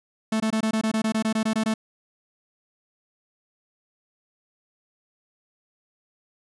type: tone bursts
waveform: 45% pulse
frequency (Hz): 219.8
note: A3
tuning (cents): -2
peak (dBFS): -21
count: 14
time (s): 0.32-1.74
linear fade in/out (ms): 5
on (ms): 81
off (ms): 22
effects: resampled to 24000 Hz